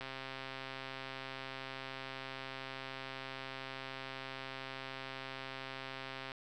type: click train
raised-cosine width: 0.3 ms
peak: -27 dBFS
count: 840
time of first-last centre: 0.01-6.318 s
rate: 133 Hz
effects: none